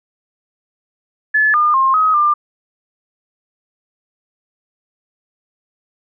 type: tone with pitch steps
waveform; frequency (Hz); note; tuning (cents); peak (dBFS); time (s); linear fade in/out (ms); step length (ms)
sine; 1724 / 1210 / 1064 / 1266 / 1195; A6 / D#6 / C6 / D#6 / D6; -36 / -49 / +29 / +30 / +30; -10; 1.34-2.34; 10; 200
effects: none